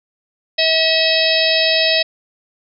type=harmonic tone; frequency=644 Hz; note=E5; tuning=41 cents flat; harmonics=1 / 3 / 4 / 5 / 6 / 7 / 8; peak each=-18 / -22 / -20 / -23 / -18 / -22 / -21 dBFS; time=0.58-2.03 s; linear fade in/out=10 ms; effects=none